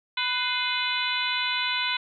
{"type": "harmonic tone with a mistuned harmonic", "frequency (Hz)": 497.8, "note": "B4", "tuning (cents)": 14, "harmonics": [2, 3, 4, 5, 6, 7, 8], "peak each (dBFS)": [-32, -32, -32, -32, -32, -32, -32], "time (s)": [0.17, 1.97], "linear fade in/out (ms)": 5, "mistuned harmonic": 4, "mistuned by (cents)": 84, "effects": []}